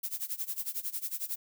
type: noise with tremolo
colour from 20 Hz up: violet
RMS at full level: -33 dBFS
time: 0.03-1.36 s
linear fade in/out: 10 ms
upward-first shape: sine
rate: 11 Hz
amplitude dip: 90%
effects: none